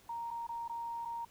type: tone with dropouts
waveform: sine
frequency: 932.3 Hz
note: A#5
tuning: in tune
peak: -37 dBFS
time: 0.09-1.25 s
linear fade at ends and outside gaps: 5 ms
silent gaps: 0.306-0.31 / 0.469-0.49 / 0.68-0.695 / 1.051-1.055 s
effects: pink hiss -63 dBFS RMS until 1.3 s